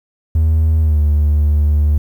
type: tone with pitch glide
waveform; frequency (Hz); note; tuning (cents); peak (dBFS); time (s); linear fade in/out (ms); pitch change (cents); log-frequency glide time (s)
triangle; 79.4 to 74.51; D#2 to D2; +36 to +26; -7; 0.35-1.98; 5; -110; 0.81-1
effects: tanh soft clip ceiling -4 dBFS + 8-bit